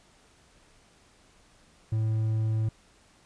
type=tone; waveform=triangle; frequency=110 Hz; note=A2; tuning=in tune; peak=-22 dBFS; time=1.92-2.69 s; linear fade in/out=5 ms; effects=pink hiss -60 dBFS RMS until 3.25 s + resampled to 22050 Hz